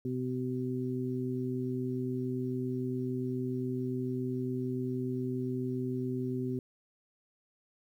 harmonic tone, 127.1 Hz, C3, 50 cents flat, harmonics 1 / 2 / 3, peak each -36 / -34 / -37 dBFS, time 0.05-6.59 s, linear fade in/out 2 ms, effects 11-bit

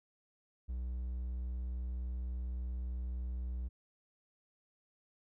triangle tone, 61.74 Hz, B1, in tune, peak -34 dBFS, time 0.68-3.69 s, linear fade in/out 20 ms, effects none

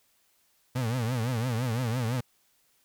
35% pulse tone with vibrato, 120 Hz, B2, 49 cents flat, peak -25 dBFS, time 0.75-2.21 s, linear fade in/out 10 ms, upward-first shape triangle, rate 5.9 Hz, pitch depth 180 cents each way, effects white hiss -68 dBFS RMS until 2.84 s

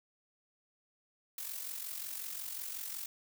blue noise with amplitude modulation, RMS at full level -39 dBFS, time 1.38-3.06 s, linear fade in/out 2 ms, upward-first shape sine, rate 45.5 Hz, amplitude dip 60%, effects none

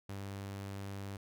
sawtooth tone, 98.8 Hz, G2, 14 cents sharp, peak -37 dBFS, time 0.09-1.17 s, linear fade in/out 5 ms, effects none

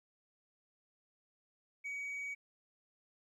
sine tone, 2261 Hz, C#7, 34 cents sharp, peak -36 dBFS, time 1.84-2.35 s, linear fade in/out 20 ms, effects tanh soft clip ceiling -38 dBFS + 13-bit

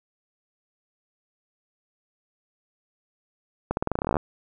accelerating click train, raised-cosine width 1 ms, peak -10 dBFS, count 16, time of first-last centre 3.71-4.168 s, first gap 61 ms, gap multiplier 0.89, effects none

